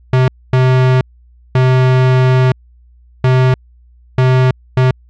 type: tone bursts at uneven times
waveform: square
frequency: 128.8 Hz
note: C3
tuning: 27 cents flat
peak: -8 dBFS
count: 6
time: 0.13-0.28 / 0.53-1.01 / 1.55-2.52 / 3.24-3.54 / 4.18-4.51 / 4.77-4.91 s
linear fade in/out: 2 ms
effects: added 60 Hz sine -42 dBFS peak until 5.09 s + low-pass 3000 Hz 12 dB/octave